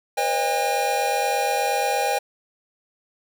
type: tone cluster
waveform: square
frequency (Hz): 490.6 / 539 / 621 / 806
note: B4 / C#5 / D#5 / G5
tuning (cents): -12 / -49 / -3 / +48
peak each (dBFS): -29 / -29 / -30 / -23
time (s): 0.17-2.19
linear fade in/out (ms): 10
effects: none

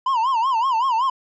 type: tone with vibrato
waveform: triangle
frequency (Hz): 981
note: B5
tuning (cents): -12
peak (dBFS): -15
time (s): 0.06-1.1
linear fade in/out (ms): 5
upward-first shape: sine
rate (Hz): 5.3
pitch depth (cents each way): 180
effects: resampled to 16000 Hz

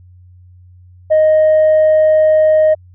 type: tone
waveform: sine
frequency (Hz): 622.3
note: D#5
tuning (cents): 0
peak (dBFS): -5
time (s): 1.1-2.75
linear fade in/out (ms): 20
effects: tanh soft clip ceiling -5 dBFS + added 90 Hz sine -39 dBFS peak until 2.94 s

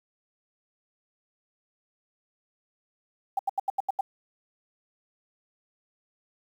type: tone bursts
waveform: sine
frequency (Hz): 783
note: G5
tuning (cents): -2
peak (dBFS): -22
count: 7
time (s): 3.37-4.01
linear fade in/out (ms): 5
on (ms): 22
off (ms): 81
effects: 9-bit

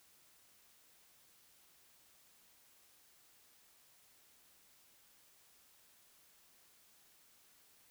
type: silence
effects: white hiss -67 dBFS RMS until 7.9 s

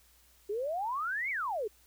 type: exponential two-way sweep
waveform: sine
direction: up then down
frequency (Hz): 391.5 to 2300 to 391.5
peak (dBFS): -31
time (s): 0.49-1.68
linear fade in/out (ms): 10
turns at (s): 1.3
effects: added 60 Hz sine -66 dBFS peak until 1.86 s + white hiss -64 dBFS RMS until 1.86 s

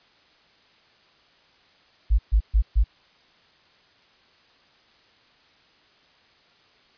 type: tone bursts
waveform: sine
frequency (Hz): 52.7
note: G#1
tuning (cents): +26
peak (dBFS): -14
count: 4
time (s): 2.1-2.842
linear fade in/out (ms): 20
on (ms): 88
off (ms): 130
effects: white hiss -58 dBFS RMS until 6.97 s + resampled to 11025 Hz

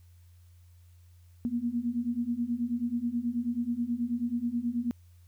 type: beating tone pair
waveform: sine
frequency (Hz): 233.1 / 242.4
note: A#3 / B3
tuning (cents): 0 / -32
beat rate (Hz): 9.3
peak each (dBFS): -32 / -30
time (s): 1.45-4.91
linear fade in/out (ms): 0
effects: added 87 Hz sine -53 dBFS peak until 5.27 s + white hiss -70 dBFS RMS until 5.27 s

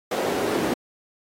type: noise with high-pass filter sweep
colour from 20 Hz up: brown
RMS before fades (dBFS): -25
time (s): 0.11-0.74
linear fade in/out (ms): 5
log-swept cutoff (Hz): 470 to 300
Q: 1.8
effects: AAC 48 kbps

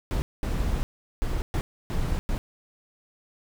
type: noise bursts at uneven times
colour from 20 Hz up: brown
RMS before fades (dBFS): -26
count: 6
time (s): 0.11-0.22 / 0.43-0.83 / 1.22-1.42 / 1.54-1.61 / 1.9-2.19 / 2.29-2.38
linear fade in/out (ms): 0
effects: none

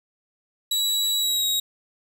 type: tone with pitch glide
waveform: sawtooth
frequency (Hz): 3902 to 3802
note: B7 to A#7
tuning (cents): -22 to +33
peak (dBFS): -18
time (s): 0.71-1.6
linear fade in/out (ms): 5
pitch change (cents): -45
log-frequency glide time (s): 1.19-1.46
effects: 8-bit

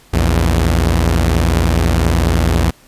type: tone pair together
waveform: sawtooth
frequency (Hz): 58.62 / 82.9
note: A#1 / E2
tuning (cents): +10 / +10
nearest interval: tritone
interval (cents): 600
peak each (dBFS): -10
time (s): 0.13-2.71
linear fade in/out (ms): 10
effects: pink hiss -47 dBFS RMS until 2.87 s + resampled to 32000 Hz

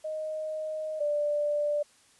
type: tone pair in turn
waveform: sine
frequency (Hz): 622.3 / 589.2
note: D#5 / D5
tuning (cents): 0 / +6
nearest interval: minor second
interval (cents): 94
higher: first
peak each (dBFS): -31 / -25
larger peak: second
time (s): 0.04-1 / 1-1.83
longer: first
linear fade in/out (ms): 10
effects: white hiss -61 dBFS RMS until 2.19 s + resampled to 24000 Hz

